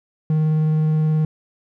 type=tone with vibrato; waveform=triangle; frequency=155.56 Hz; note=D#3; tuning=in tune; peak=-13 dBFS; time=0.3-1.25 s; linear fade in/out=2 ms; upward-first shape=square; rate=19 Hz; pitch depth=8 cents each way; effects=none